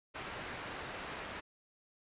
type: low-pass noise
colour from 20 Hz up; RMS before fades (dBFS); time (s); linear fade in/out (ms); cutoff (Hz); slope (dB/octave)
white; -44; 0.14-1.41; 20; 2000; 12
effects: resampled to 8000 Hz